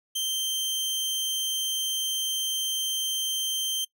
sawtooth tone, 3136 Hz, G7, in tune, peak -23 dBFS, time 0.15-3.85 s, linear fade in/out 10 ms, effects noise-tail reverb RT60 0.1 s tail -21 dB re dry

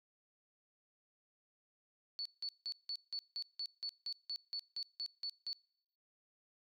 sine tone bursts, 4449 Hz, C#8, 5 cents sharp, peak -38 dBFS, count 15, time 2.19-5.53 s, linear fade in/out 0 ms, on 64 ms, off 170 ms, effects noise-tail reverb RT60 0.8 s tail -26 dB re dry

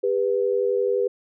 sine tone pair together, 400 / 491.5 Hz, G4 / B4, +35 / -8 cents, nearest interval major third, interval 357 cents, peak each -22 dBFS, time 0.03-1.08 s, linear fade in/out 10 ms, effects none

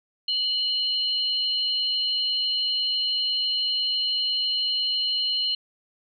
sine tone pair together, 2960 / 4186 Hz, F#7 / C8, 0 / 0 cents, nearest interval tritone, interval 600 cents, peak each -25 / -25 dBFS, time 0.28-5.55 s, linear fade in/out 5 ms, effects none

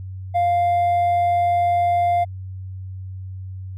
triangle tone with hard clipping, 698.5 Hz, F5, in tune, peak -14 dBFS, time 0.34-2.25 s, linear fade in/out 20 ms, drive 1 dB, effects added 94 Hz sine -29 dBFS peak until 3.77 s + MP3 96 kbps

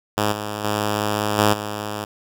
5% pulse tone with level steps, 104.9 Hz, G#2, 18 cents sharp, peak -7 / -15 / -9 / -3 / -15 dBFS, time 0.17-2.05 s, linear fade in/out 10 ms, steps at 0.32 / 0.64 / 1.38 / 1.53 s, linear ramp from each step 5 ms, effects none

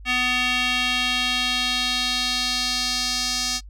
square tone with band-pass filter sweep, 250 Hz, B3, 21 cents sharp, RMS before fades -23 dBFS, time 0.05-3.61 s, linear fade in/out 50 ms, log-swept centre 2600 to 5300 Hz, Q 2.5, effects noise-tail reverb RT60 0.1 s tail -26 dB re dry + added 50 Hz sine -38 dBFS peak until 3.69 s

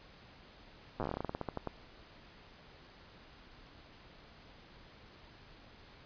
slowing click train, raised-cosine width 1 ms, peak -22 dBFS, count 19, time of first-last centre 1-1.673 s, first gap 8 ms, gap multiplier 1.16, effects pink hiss -57 dBFS RMS until 6.05 s + resampled to 11025 Hz

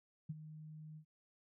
sine tone with ADSR envelope, 154.8 Hz, D#3, 9 cents flat, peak -37 dBFS, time 0.29-1.05 s, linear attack 10 ms, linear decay 31 ms, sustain -12 dB, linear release 84 ms, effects none

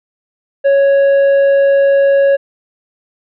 triangle tone with tanh clipping, 554.4 Hz, C#5, in tune, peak -8 dBFS, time 0.64-2.37 s, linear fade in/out 20 ms, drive 10 dB, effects none

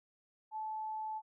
sine tone, 869 Hz, A5, 22 cents flat, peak -37 dBFS, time 0.51-1.22 s, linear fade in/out 50 ms, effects none

